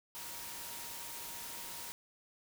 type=tone in noise; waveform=sine; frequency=940 Hz; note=A#5; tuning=14 cents sharp; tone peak=-55 dBFS; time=0.15-1.92 s; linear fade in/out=0 ms; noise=white; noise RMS=-45 dBFS; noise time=0.15-1.92 s; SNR=-13 dB; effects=none